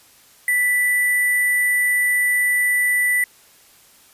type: tone with sample-and-hold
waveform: sine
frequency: 1977 Hz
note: B6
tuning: 1 cent sharp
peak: -15 dBFS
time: 0.48-3.24 s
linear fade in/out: 2 ms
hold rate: 11025 Hz
effects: white hiss -51 dBFS RMS until 4.13 s + resampled to 32000 Hz